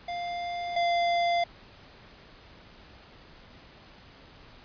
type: tone pair in turn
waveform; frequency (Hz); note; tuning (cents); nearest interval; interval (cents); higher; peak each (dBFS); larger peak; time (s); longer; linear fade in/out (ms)
square; 698.5 / 691.3; F5 / F5; 0 / -18; unison; 18; first; -32 / -24; second; 0.08-0.76 / 0.76-1.44; neither; 5
effects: pink hiss -52 dBFS RMS until 4.64 s + resampled to 11025 Hz